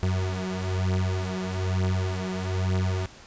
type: beating tone pair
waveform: 35% pulse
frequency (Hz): 92.5 / 93.6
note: F#2 / F#2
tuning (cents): 0 / +20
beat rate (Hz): 1.1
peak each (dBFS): -26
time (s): 0.03-3.06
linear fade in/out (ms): 0
effects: pink hiss -48 dBFS RMS until 3.26 s + resampled to 16000 Hz